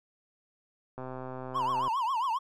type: click train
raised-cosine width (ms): 1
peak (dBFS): -26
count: 117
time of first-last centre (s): 0.98-1.879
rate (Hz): 129
type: tone with vibrato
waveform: triangle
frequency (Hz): 987.8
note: B5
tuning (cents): 0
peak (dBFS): -25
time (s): 1.54-2.39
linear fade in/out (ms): 20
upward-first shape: triangle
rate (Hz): 7.4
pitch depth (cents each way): 240
effects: none